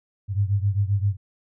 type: beating tone pair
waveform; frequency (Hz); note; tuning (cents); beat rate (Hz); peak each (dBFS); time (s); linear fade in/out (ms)
sine; 98 / 105.6; G2 / G#2; 0 / +29; 7.6; -21 / -24; 0.28-1.17; 50
effects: none